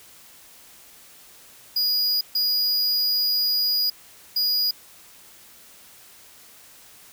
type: tone bursts at uneven times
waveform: square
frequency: 4898 Hz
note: D#8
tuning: 28 cents flat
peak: -20 dBFS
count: 3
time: 1.76-2.21 / 2.35-3.9 / 4.36-4.71 s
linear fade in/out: 5 ms
effects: white hiss -49 dBFS RMS until 7.12 s